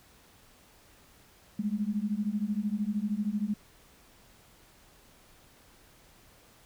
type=beating tone pair; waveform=sine; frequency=202 / 215 Hz; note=G#3 / A3; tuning=-48 / -40 cents; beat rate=13 Hz; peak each=-31 dBFS; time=1.59-3.54 s; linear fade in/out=5 ms; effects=pink hiss -59 dBFS RMS until 6.65 s